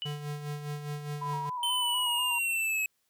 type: tone with exponential decay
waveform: sine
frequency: 2960 Hz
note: F#7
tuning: in tune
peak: -30 dBFS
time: 0.02-0.26 s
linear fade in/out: 0 ms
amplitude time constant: 52 ms
type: tone with tremolo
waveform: square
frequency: 147.2 Hz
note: D3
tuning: 4 cents sharp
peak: -33 dBFS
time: 0.05-1.5 s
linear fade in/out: 10 ms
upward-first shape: sine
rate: 4.9 Hz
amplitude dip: 55%
type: tone with vibrato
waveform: sine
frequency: 979 Hz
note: B5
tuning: 15 cents flat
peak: -32 dBFS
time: 1.21-2.39 s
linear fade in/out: 10 ms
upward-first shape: square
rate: 4.1 Hz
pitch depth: 36 cents each way
type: linear sweep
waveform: square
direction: down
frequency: 3080 to 2556 Hz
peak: -28 dBFS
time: 1.63-2.86 s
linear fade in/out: 2 ms
effects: white hiss -75 dBFS RMS until 3.09 s